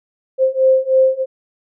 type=beating tone pair; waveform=sine; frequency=523 / 526.2 Hz; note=C5 / C5; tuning=-1 / +10 cents; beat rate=3.2 Hz; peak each=-14 / -13 dBFS; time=0.38-1.26 s; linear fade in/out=50 ms; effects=none